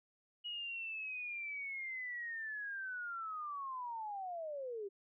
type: linear sweep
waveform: sine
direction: down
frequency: 2911 to 383.4 Hz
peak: -40 dBFS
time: 0.44-4.89 s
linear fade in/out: 20 ms
effects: none